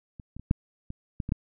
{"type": "clicks", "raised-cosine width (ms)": 5, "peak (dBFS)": [-29, -27, -29, -9, -24, -18, -20, -13], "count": 8, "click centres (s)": [0.198, 0.366, 0.396, 0.511, 0.904, 1.202, 1.291, 1.321], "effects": []}